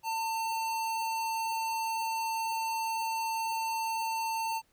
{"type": "tone", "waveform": "square", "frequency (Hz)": 899, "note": "A5", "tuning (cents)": 37, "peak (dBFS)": -31, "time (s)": [0.03, 4.62], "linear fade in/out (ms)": 50, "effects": ["pink hiss -70 dBFS RMS until 4.72 s"]}